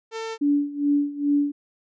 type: tone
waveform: sawtooth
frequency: 448.5 Hz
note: A4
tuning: 33 cents sharp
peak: -25 dBFS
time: 0.11-0.38 s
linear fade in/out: 50 ms
type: tone with tremolo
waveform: sine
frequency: 288.1 Hz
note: D4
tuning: 33 cents flat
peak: -16 dBFS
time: 0.41-1.52 s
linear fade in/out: 10 ms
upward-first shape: sine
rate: 2.4 Hz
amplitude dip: 85%
effects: resampled to 16000 Hz